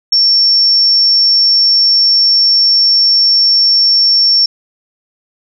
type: tone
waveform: sine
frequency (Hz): 5450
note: F8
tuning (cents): -43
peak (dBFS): -6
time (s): 0.12-4.46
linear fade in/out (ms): 5
effects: none